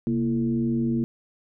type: tone with frequency modulation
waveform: sine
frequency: 233.1 Hz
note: A#3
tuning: in tune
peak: -21 dBFS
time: 0.07-1.04 s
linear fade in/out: 0 ms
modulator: 102 Hz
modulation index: 0.87
effects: none